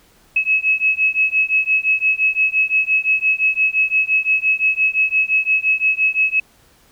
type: beating tone pair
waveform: sine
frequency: 2572 / 2577.8 Hz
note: E7 / E7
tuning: -43 / -39 cents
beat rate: 5.8 Hz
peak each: -17 dBFS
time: 0.36-6.4 s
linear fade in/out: 5 ms
effects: pink hiss -53 dBFS RMS until 6.91 s